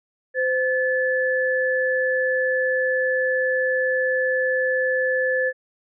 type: tone pair together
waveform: sine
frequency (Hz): 515 / 1732.2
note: C5 / A6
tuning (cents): -28 / -28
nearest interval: octave + major sixth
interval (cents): 2100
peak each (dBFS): -21 / -22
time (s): 0.34-5.53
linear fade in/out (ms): 50
effects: none